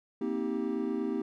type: chord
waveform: triangle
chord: C minor seventh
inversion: third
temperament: equal with one note detuned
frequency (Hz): 233.1 / 261.6 / 317.3 / 392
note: Bb3 / C4 / Eb4 / G4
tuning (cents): 0 / 0 / +34 / 0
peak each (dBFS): -33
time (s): 0.21-1.22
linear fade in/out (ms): 5
effects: none